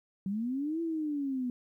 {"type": "linear two-way sweep", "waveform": "sine", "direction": "up then down", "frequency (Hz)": [186.4, 336.4, 243], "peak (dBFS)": -30, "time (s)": [0.26, 1.5], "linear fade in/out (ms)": 2, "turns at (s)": 0.81, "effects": ["12-bit"]}